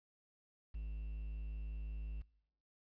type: tone with quantisation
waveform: triangle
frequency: 52.8 Hz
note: G#1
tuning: 29 cents sharp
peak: -38 dBFS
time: 0.74-2.22 s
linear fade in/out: 10 ms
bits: 11
effects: noise-tail reverb RT60 0.7 s tail -23 dB re dry + resampled to 11025 Hz